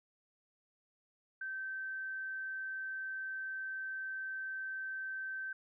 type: tone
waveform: sine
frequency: 1549 Hz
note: G6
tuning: 21 cents flat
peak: -38 dBFS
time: 1.41-5.53 s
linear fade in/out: 5 ms
effects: none